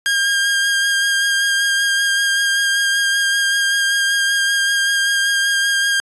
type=tone with vibrato; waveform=sawtooth; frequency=1612 Hz; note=G6; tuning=48 cents sharp; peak=-11 dBFS; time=0.06-6 s; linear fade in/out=0 ms; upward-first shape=sine; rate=5.2 Hz; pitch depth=14 cents each way; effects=resampled to 24000 Hz